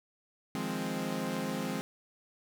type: chord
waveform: sawtooth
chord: F minor seventh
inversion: third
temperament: equal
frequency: 155.56 / 174.61 / 207.7 / 261.6 Hz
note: Eb3 / F3 / Ab3 / C4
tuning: 0 / 0 / 0 / 0 cents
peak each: -38 / -35 / -33 / -33 dBFS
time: 0.55-1.81 s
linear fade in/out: 0 ms
effects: none